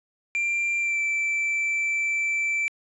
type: tone with pitch glide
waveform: triangle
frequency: 2372 to 2331 Hz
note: D7 to D7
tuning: +17 to -14 cents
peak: -21 dBFS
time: 0.35-2.68 s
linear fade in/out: 0 ms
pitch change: -31 cents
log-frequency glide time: 0.78-1 s
effects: resampled to 22050 Hz